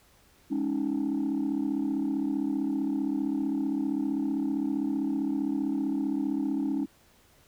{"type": "chord", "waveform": "sine", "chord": "Ab suspended fourth", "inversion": "none", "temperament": "equal with one note detuned", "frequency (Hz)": [207.7, 277.2, 312.6], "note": ["Ab3", "Db4", "Eb4"], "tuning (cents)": [0, 0, 8], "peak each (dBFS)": [-32, -27, -29], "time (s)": [0.5, 6.86], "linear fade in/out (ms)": 20, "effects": ["tanh soft clip ceiling -22 dBFS", "pink hiss -61 dBFS RMS until 7.47 s"]}